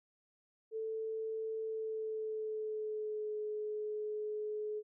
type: tone with pitch glide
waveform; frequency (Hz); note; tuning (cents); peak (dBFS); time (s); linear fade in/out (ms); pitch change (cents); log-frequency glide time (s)
sine; 442 to 424.7; A4 to G#4; +8 to +39; -36; 0.71-4.83; 50; -69; 1.64-3.36
effects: none